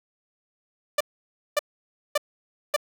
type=tone bursts; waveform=sawtooth; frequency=591 Hz; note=D5; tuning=11 cents sharp; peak=-15 dBFS; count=4; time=0.98-2.764 s; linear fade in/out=5 ms; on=26 ms; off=560 ms; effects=none